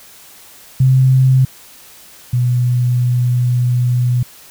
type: tone pair in turn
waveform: sine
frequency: 130.7 / 123.29 Hz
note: C3 / B2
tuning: -1 / -3 cents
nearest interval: minor second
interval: 102 cents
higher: first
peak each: -7 / -11 dBFS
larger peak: first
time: 0.8-1.45 / 2.33-4.23 s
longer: second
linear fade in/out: 5 ms
effects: white hiss -41 dBFS RMS until 4.5 s